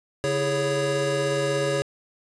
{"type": "tone cluster", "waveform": "square", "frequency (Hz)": [142.4, 329.2, 410.6, 557], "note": ["C#3", "E4", "G#4", "C#5"], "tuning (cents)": [47, -2, -20, 8], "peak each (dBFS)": [-30, -34, -28, -26], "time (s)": [0.24, 1.82], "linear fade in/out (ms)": 0, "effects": ["resampled to 22050 Hz", "9-bit"]}